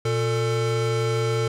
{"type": "tone pair together", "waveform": "square", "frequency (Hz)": [118.7, 446.9], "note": ["A#2", "A4"], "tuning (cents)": [32, 27], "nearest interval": "octave + major seventh", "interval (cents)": 2295, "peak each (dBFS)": [-24, -25], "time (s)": [0.05, 1.48], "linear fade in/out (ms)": 5, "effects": ["low-pass 8000 Hz 12 dB/octave"]}